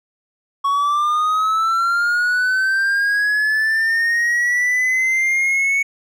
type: linear sweep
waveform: triangle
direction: up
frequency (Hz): 1108.7 to 2226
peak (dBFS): -13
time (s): 0.64-5.83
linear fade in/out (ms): 10
effects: none